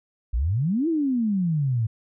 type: exponential two-way sweep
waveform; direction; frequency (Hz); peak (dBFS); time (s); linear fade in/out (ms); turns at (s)
sine; up then down; 51.91 to 340.6 to 106.9; -20; 0.33-1.87; 10; 0.88
effects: none